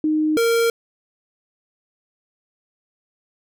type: tone pair in turn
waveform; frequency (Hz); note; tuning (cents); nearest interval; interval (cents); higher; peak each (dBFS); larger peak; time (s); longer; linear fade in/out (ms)
sine / square; 308.7 / 462.5; D#4 / A#4; -14 / -14; perfect fifth; 700; second; -16; neither; 0.04-0.37 / 0.37-0.7; neither; 2
effects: none